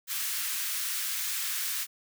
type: high-pass noise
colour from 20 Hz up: white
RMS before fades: -32 dBFS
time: 0.07-1.87 s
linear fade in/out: 50 ms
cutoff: 1300 Hz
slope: 24 dB/octave
effects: none